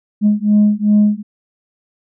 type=beating tone pair; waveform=sine; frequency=207.7 / 210.3 Hz; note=G#3 / G#3; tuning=0 / +22 cents; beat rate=2.6 Hz; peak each=-11 dBFS; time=0.21-1.23 s; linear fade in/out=50 ms; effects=tanh soft clip ceiling -5 dBFS